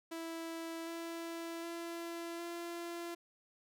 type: tone with pitch steps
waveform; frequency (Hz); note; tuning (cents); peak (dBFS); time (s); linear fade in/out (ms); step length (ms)
sawtooth; 329.6 / 333.6 / 337.7 / 341.8; E4 / E4 / E4 / F4; 0 / +21 / +42 / -37; -37; 0.11-3.15; 10; 760
effects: none